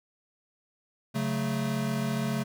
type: chord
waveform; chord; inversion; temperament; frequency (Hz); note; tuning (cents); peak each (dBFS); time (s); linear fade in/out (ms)
square; F# minor; second; equal; 138.59 / 185 / 220; C#3 / F#3 / A3; 0 / 0 / 0; -32 / -36 / -31; 1.14-2.44; 20
effects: none